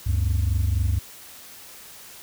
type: tone pair together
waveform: sine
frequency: 71.4 / 95.31 Hz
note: D2 / G2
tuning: -48 / -48 cents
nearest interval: perfect fourth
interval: 500 cents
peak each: -20 dBFS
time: 0.06-0.99 s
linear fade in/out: 10 ms
effects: tanh soft clip ceiling -16 dBFS + white hiss -44 dBFS RMS until 2.22 s